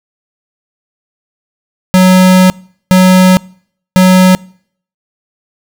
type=tone bursts at uneven times; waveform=square; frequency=185 Hz; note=F#3; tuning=in tune; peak=-3 dBFS; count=3; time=1.94-2.5 / 2.91-3.37 / 3.96-4.35 s; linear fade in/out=0 ms; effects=noise-tail reverb RT60 0.6 s tail -25 dB re dry